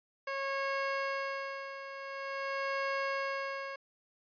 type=tone with tremolo; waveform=15% pulse; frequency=547 Hz; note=C#5; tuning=23 cents flat; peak=-25 dBFS; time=0.27-3.76 s; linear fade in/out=5 ms; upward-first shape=sine; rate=0.47 Hz; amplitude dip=70%; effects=resampled to 11025 Hz